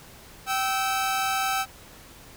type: tone pair together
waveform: sawtooth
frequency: 774 / 1304.9 Hz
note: G5 / E6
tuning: -22 / -18 cents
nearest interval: major sixth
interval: 904 cents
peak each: -22 / -24 dBFS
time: 0.46-1.66 s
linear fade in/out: 50 ms
effects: pink hiss -48 dBFS RMS until 2.36 s